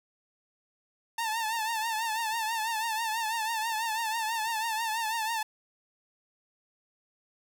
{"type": "tone with vibrato", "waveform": "sawtooth", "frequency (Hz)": 894, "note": "A5", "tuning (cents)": 27, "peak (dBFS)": -25, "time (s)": [1.18, 5.43], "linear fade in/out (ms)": 5, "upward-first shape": "triangle", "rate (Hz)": 6.1, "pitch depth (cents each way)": 86, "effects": []}